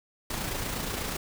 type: noise with amplitude modulation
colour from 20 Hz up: pink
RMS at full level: -31 dBFS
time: 0.3-1.17 s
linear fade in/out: 5 ms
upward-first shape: sine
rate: 28.3 Hz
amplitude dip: 40%
effects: none